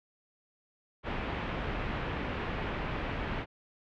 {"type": "low-pass noise", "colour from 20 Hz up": "pink", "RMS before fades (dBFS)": -35, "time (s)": [1.03, 3.46], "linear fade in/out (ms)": 50, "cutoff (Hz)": 2800, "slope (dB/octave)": 24, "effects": []}